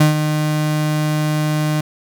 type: tone with ADSR envelope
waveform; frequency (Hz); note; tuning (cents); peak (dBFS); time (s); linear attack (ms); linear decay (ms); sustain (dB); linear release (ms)
35% pulse; 152.6; D#3; -33; -6; 0-1.81; 7; 130; -8; 6
effects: none